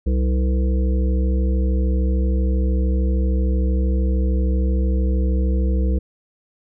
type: harmonic tone with a mistuned harmonic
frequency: 64.2 Hz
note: C2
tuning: 32 cents flat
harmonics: 1 / 3 / 5 / 7 / 8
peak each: -16 / -26 / -30 / -33 / -34 dBFS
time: 0.06-5.99 s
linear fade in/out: 10 ms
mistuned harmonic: 8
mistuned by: -38 cents
effects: none